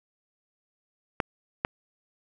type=clicks; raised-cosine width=0.5 ms; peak=-9 dBFS; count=2; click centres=1.202 / 1.649 s; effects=8-bit